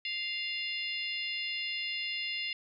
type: harmonic tone with a mistuned harmonic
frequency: 699 Hz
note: F5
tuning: 1 cent sharp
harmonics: 3 / 4 / 5 / 6 / 7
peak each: -38 / -36 / -42 / -43 / -44 dBFS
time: 0.05-2.53 s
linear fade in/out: 2 ms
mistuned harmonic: 7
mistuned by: +54 cents
effects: none